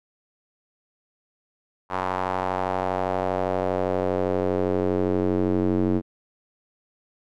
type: tone with band-pass filter sweep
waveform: square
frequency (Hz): 46.25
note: F#1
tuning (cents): 0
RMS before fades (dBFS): -24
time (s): 1.89-6.02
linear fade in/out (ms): 50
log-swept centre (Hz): 1000 to 300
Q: 2.2
effects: none